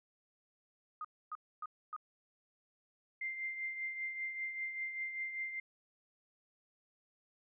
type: tone bursts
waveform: sine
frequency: 1242 Hz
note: D#6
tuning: 3 cents flat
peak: -39 dBFS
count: 4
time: 1.01-1.964 s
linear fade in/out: 2 ms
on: 36 ms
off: 270 ms
type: tone with tremolo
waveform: sine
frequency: 2093 Hz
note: C7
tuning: in tune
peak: -35 dBFS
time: 3.21-5.6 s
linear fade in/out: 5 ms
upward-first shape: triangle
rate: 5.1 Hz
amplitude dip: 60%
effects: none